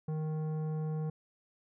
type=tone with tanh clipping; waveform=sine; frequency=155.56 Hz; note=D#3; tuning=in tune; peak=-34 dBFS; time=0.08-1.1 s; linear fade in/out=5 ms; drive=12 dB; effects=none